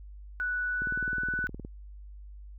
sine tone with pitch glide, 1480 to 1490.3 Hz, F#6 to F#6, 0 to +12 cents, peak -28 dBFS, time 0.4-1.47 s, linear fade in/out 0 ms, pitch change +12 cents, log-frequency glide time 0.66-0.99 s
click train, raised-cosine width 3 ms, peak -27 dBFS, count 17, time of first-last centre 0.82-1.649 s, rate 19.3 Hz
effects added 50 Hz sine -43 dBFS peak until 2.58 s

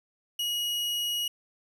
40% pulse tone, 2900 Hz, F#7, 35 cents flat, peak -27 dBFS, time 0.39-1.28 s, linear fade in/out 5 ms, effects none

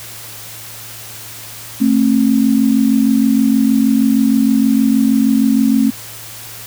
sine tone pair together, 222.3 / 268.7 Hz, A3 / C4, +18 / +46 cents, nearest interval minor third, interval 328 cents, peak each -12 dBFS, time 1.8-5.91 s, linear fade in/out 20 ms, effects added 112 Hz sine -40 dBFS peak until 6.66 s + white hiss -32 dBFS RMS until 6.66 s

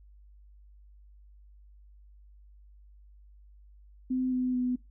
sine tone with pitch steps, 256.6 / 253.2 / 249.9 Hz, C4 / B3 / B3, -34 / +43 / +21 cents, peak -26 dBFS, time 4.1-4.76 s, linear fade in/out 10 ms, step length 220 ms, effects noise-tail reverb RT60 0.2 s tail -21 dB re dry + added 50 Hz sine -52 dBFS peak until 4.9 s

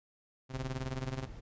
sawtooth tone with tremolo, 130.81 Hz, C3, in tune, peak -29 dBFS, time 0.49-1.28 s, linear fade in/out 50 ms, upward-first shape sine, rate 19 Hz, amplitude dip 80%
brown noise, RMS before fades -46 dBFS, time 0.52-1.41 s, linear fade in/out 20 ms
effects resampled to 16000 Hz

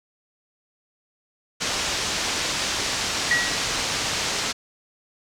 white low-pass noise, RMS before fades -26 dBFS, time 1.6-4.53 s, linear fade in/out 20 ms, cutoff 6600 Hz, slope 24 dB/octave
sine tone with exponential decay, 1920 Hz, B6, 49 cents flat, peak -15 dBFS, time 3.31-3.74 s, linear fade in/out 2 ms, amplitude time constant 93 ms
effects none

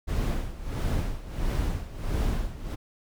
brown noise with tremolo, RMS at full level -25 dBFS, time 0.07-2.76 s, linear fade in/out 20 ms, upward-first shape sine, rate 1.5 Hz, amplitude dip 80%, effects none

